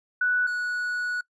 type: tone pair in turn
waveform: sine / triangle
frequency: 1480 / 1468.1 Hz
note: F#6 / F#6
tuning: 0 / -14 cents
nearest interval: unison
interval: 14 cents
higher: first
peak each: -20 / -24 dBFS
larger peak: first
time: 0.21-0.47 / 0.47-1.21 s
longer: second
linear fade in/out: 5 ms
effects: noise-tail reverb RT60 0.1 s tail -22 dB re dry + resampled to 22050 Hz